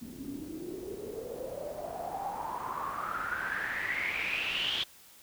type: noise with low-pass filter sweep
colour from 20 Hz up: white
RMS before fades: -36 dBFS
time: 0.01-4.84 s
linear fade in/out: 10 ms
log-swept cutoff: 240 to 3300 Hz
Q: 9.2
effects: white hiss -56 dBFS RMS until 5.22 s